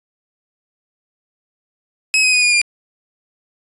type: tone with pitch steps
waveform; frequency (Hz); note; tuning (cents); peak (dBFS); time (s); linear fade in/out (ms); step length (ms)
sawtooth; 2558 / 2518 / 2479 / 2441 / 2403; D#7 / D#7 / D#7 / D#7 / D7; +47 / +20 / -7 / -34 / +39; -8; 2.14-2.615; 0; 95
effects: resampled to 24000 Hz